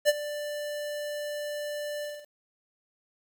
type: tone with ADSR envelope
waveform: square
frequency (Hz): 590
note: D5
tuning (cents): +8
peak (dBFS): -17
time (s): 0.05-2.27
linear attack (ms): 39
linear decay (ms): 32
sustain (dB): -16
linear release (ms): 240
effects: 9-bit